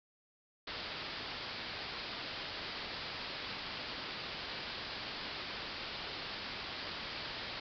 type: low-pass noise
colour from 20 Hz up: white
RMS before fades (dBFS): -43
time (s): 0.67-7.6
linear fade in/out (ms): 5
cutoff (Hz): 5000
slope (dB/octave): 96
effects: none